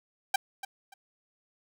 sawtooth tone with echo, 784 Hz, G5, in tune, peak -18 dBFS, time 0.34-0.36 s, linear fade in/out 5 ms, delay 290 ms, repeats 2, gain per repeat -13 dB, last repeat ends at 0.94 s, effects none

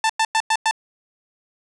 sawtooth tone bursts, 886 Hz, A5, 12 cents sharp, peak -12 dBFS, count 5, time 0.04-0.711 s, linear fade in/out 2 ms, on 55 ms, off 99 ms, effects resampled to 22050 Hz + 9-bit

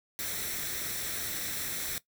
white noise with comb filter, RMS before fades -35 dBFS, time 0.19-1.98 s, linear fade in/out 0 ms, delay 0.52 ms, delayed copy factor +0.55, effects noise-tail reverb RT60 0.1 s tail -17 dB re dry

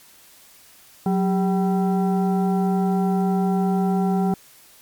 sine tone with frequency modulation, 185 Hz, F#3, in tune, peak -17 dBFS, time 1.06-4.34 s, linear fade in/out 2 ms, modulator 583 Hz, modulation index 0.78, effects white hiss -50 dBFS RMS until 4.81 s + MP3 96 kbps

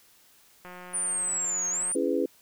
click train, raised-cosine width 0.5 ms, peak -29 dBFS, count 229, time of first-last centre 0.65-1.917 s, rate 180 Hz
sine linear two-way sweep, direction down then up, 9500 to 6410 to 9500 Hz, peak -26 dBFS, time 0.93-1.96 s, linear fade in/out 20 ms, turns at 1.69 s
sine chord, C# minor seventh, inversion none, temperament just, 277.2 / 332.6 / 415.8 / 498.9 Hz, C#4 / E4 / G#4 / B4, 0 / +16 / +2 / +17 cents, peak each -29 dBFS, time 1.95-2.26 s, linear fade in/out 5 ms
effects white hiss -59 dBFS RMS until 2.41 s

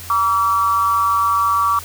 sine tone with amplitude modulation, 1149 Hz, D6, 38 cents flat, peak -10 dBFS, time 0.1-1.79 s, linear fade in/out 2 ms, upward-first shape sine, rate 204 Hz, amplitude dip 70%, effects added 87 Hz sine -36 dBFS peak until 1.84 s + white hiss -35 dBFS RMS until 1.84 s

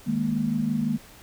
sine chord, D# suspended fourth, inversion none, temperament just, 155.56 / 207.4 / 233.3 Hz, D#3 / G#3 / A#3, 0 / -2 / +2 cents, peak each -30 / -27 / -25 dBFS, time 0.06-0.98 s, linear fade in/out 20 ms, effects pink hiss -49 dBFS RMS until 1.22 s

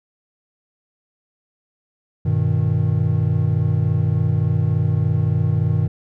triangle chord, G augmented, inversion none, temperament equal with one note detuned, 98 / 121.42 / 155.56 Hz, G2 / B2 / D#3, 0 / -29 / 0 cents, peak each -18 dBFS, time 2.25-5.88 s, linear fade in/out 10 ms, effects none

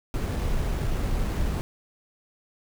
brown noise with sample-and-hold, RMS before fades -26 dBFS, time 0.14-1.61 s, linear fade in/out 0 ms, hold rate 8820 Hz, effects none

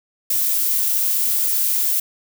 violet noise, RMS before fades -19 dBFS, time 0.3-2 s, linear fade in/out 5 ms, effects none

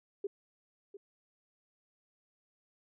sine tone with echo, 400.5 Hz, G4, 37 cents sharp, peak -32 dBFS, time 0.24-0.27 s, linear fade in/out 5 ms, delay 700 ms, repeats 1, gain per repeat -13 dB, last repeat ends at 0.97 s, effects none

